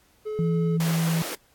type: tone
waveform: triangle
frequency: 428.4 Hz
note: A4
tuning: 46 cents flat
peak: -26 dBFS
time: 0.25-0.78 s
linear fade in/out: 20 ms
type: tone with pitch glide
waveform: sine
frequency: 165.7 to 164.27 Hz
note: E3 to E3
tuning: +9 to -6 cents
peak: -21 dBFS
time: 0.39-1.22 s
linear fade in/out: 0 ms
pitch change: -15 cents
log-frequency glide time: 0.62-0.8 s
type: high-pass noise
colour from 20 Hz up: pink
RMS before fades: -33 dBFS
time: 0.8-1.35 s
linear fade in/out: 2 ms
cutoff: 310 Hz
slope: 24 dB/octave
effects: pink hiss -61 dBFS RMS until 1.54 s + AAC 64 kbps